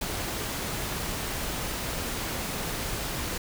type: noise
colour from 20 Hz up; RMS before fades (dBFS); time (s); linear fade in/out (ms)
pink; -32; 0.01-3.38; 5
effects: none